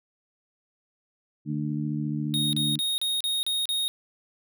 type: harmonic tone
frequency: 74.5 Hz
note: D2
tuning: 25 cents sharp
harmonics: 2 / 3 / 4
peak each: -29 / -31 / -32 dBFS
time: 1.45-2.8 s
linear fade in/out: 50 ms
type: tone bursts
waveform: square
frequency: 3729 Hz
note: A#7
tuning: in tune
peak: -25 dBFS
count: 7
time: 2.34-3.88 s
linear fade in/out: 0 ms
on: 190 ms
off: 35 ms
effects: none